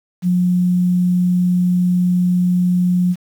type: tone with quantisation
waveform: sine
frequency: 179.4 Hz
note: F3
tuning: 47 cents sharp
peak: -12 dBFS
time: 0.22-3.16 s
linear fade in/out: 50 ms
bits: 7
effects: none